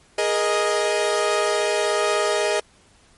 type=chord; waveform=sawtooth; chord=Ab suspended second; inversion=none; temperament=equal with one note detuned; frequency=415.3 / 471.6 / 622.3 Hz; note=Ab4 / Bb4 / Eb5; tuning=0 / +20 / 0 cents; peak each=-19 / -22 / -18 dBFS; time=0.18-2.6 s; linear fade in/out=5 ms; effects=pink hiss -55 dBFS RMS until 3.17 s + MP3 48 kbps